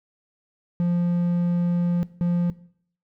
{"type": "tone bursts at uneven times", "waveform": "triangle", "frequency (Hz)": 174.3, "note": "F3", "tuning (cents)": -3, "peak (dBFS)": -17, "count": 2, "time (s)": [[0.8, 2.03], [2.21, 2.5]], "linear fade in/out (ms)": 0, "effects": ["noise-tail reverb RT60 0.6 s tail -19 dB re dry"]}